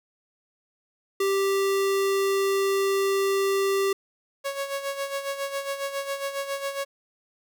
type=tone; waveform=square; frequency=392 Hz; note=G4; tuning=in tune; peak=-22 dBFS; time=1.2-3.93 s; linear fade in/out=5 ms
type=tone with tremolo; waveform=sawtooth; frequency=554 Hz; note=C#5; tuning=1 cent flat; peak=-22 dBFS; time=4.44-6.85 s; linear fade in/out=20 ms; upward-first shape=sine; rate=7.3 Hz; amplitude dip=65%
effects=none

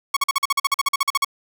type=tone bursts; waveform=sawtooth; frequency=1108.7 Hz; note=C#6; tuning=in tune; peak=-12 dBFS; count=16; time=0.14-1.247 s; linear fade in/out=5 ms; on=27 ms; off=45 ms; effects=none

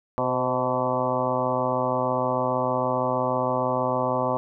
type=harmonic tone with a mistuned harmonic; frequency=126.4 Hz; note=B2; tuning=41 cents sharp; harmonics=1 / 2 / 3 / 4 / 5 / 6 / 7 / 8 / 9; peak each=-33 / -31 / -34 / -28 / -28 / -34 / -29 / -31 / -31 dBFS; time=0.18-4.37 s; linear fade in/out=0 ms; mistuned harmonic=4; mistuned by=+37 cents; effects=none

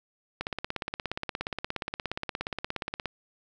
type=click train; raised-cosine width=0.3 ms; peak=-15 dBFS; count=46; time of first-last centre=0.41-3.057 s; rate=17 Hz; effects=none

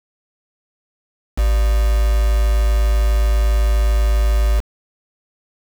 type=tone with quantisation; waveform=sine; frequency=53.8 Hz; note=A1; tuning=38 cents flat; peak=-12 dBFS; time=1.37-4.61 s; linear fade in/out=20 ms; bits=4; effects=none

